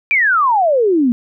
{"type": "exponential sweep", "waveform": "sine", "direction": "down", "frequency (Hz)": [2419, 229.2], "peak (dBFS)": -10, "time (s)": [0.11, 1.12], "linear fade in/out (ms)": 0, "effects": []}